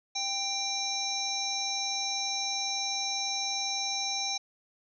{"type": "harmonic tone with a mistuned harmonic", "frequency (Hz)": 789, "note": "G5", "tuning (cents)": 11, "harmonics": [1, 3, 5, 7, 8], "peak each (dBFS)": [-37, -39, -34, -35, -36], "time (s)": [0.15, 4.38], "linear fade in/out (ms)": 10, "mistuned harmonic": 8, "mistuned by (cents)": -19, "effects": []}